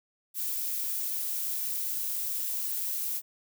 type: noise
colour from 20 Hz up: violet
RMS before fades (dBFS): -32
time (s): 0.34-3.22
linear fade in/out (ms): 50
effects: none